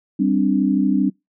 sine chord, G suspended fourth, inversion none, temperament just, 196 / 261.3 / 294 Hz, G3 / C4 / D4, 0 / -2 / +2 cents, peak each -19 dBFS, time 0.19-1.1 s, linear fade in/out 10 ms, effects noise-tail reverb RT60 0.2 s tail -26 dB re dry

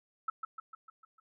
sine tone with echo, 1310 Hz, E6, 11 cents flat, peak -29 dBFS, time 0.28-0.3 s, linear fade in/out 5 ms, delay 150 ms, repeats 6, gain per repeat -5 dB, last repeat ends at 1.2 s, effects none

